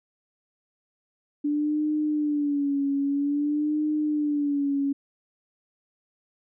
sine tone with vibrato, 291.1 Hz, D4, 15 cents flat, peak -22 dBFS, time 1.44-4.93 s, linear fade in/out 10 ms, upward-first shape sine, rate 0.51 Hz, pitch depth 74 cents each way, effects none

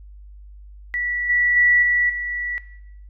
sine tone with level steps, 1950 Hz, B6, 23 cents flat, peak -21 / -15 / -12 / -15 / -23 dBFS, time 0.94-2.58 s, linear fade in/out 0 ms, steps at 1.29 / 1.56 / 1.82 / 2.09 s, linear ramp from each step 10 ms, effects noise-tail reverb RT60 0.8 s tail -17 dB re dry + added 50 Hz sine -39 dBFS peak until 3.09 s

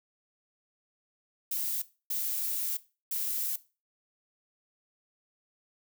violet noise bursts at uneven times, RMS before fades -32 dBFS, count 3, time 1.51-1.82 / 2.1-2.77 / 3.11-3.56 s, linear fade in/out 5 ms, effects noise-tail reverb RT60 0.3 s tail -17 dB re dry

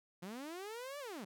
sawtooth linear two-way sweep, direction up then down, 168.2 to 592 to 168.2 Hz, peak -40 dBFS, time 0.22-1.25 s, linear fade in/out 10 ms, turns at 0.99 s, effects none

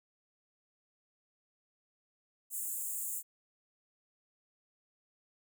pink high-pass noise, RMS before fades -38 dBFS, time 2.5-3.23 s, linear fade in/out 50 ms, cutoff 7000 Hz, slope 96 dB/octave, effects none

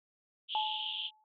white band-pass noise, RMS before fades -38 dBFS, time 0.48-1.11 s, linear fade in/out 50 ms, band 2900 to 3400 Hz, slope 96 dB/octave
sine tone with exponential decay, 861 Hz, A5, 38 cents flat, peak -28 dBFS, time 0.55-1.24 s, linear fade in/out 1 ms, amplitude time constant 150 ms
effects none

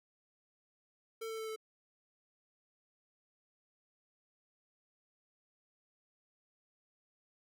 square tone with pitch steps, 448.7 / 445.1 / 441.5 / 437.9 Hz, A4 / A4 / A4 / A4, +34 / +20 / +6 / -8 cents, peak -40 dBFS, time 1.21-1.562 s, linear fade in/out 10 ms, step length 88 ms, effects none

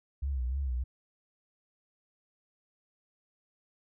sine tone with vibrato, 65.41 Hz, C2, in tune, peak -29 dBFS, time 0.22-0.84 s, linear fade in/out 10 ms, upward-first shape sine, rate 3.3 Hz, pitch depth 120 cents each way, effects none

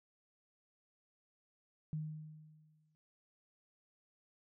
sine tone with exponential decay, 154.6 Hz, D#3, 11 cents flat, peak -35 dBFS, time 1.93-2.95 s, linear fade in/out 0 ms, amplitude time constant 220 ms, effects none

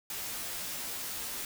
white noise with comb filter, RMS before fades -38 dBFS, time 0.1-1.45 s, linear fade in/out 2 ms, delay 14 ms, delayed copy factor -0.95, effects none

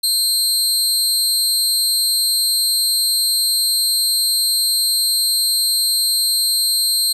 25% pulse tone with amplitude modulation, 4200 Hz, C8, 6 cents sharp, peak -7 dBFS, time 0.03-7.13 s, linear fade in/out 10 ms, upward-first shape sine, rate 250 Hz, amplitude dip 65%, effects 8-bit

